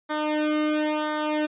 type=tone with flanger; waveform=sawtooth; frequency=304.1 Hz; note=D#4; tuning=40 cents flat; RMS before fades=-25 dBFS; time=0.09-1.47 s; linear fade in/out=20 ms; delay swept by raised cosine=0.37 to 1.19 ms; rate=0.97 Hz; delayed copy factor=-0.95; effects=resampled to 8000 Hz